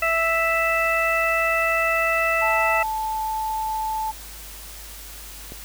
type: harmonic tone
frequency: 659.3 Hz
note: E5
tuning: in tune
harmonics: 1 / 2 / 3 / 4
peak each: -24 / -24 / -24 / -24 dBFS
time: 0.02-2.83 s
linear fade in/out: 5 ms
type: tone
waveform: sine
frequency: 876 Hz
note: A5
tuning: 8 cents flat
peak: -23 dBFS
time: 2.41-4.12 s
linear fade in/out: 20 ms
type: click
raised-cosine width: 2 ms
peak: -24 dBFS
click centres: 5.521 s
effects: added 50 Hz sine -41 dBFS peak until 5.64 s + white hiss -40 dBFS RMS until 5.64 s